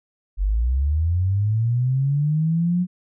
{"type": "linear sweep", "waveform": "sine", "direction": "up", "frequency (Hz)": [44.62, 182.6], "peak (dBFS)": -17, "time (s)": [0.37, 2.87], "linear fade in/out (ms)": 50, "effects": []}